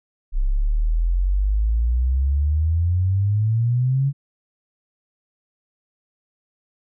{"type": "exponential sweep", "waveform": "sine", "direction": "up", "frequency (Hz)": [31.9, 141.5], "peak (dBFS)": -16, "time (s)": [0.32, 4.13], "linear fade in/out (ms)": 50, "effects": []}